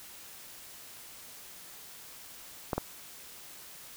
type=clicks; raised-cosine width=1 ms; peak=-15 dBFS; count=2; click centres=2.732 / 2.78 s; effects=white hiss -49 dBFS RMS until 3.96 s